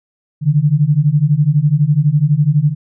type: beating tone pair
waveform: sine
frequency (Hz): 141.7 / 153.7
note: C#3 / D#3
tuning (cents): +38 / -21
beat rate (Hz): 12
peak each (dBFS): -13 / -12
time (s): 0.41-2.75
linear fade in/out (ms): 50
effects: none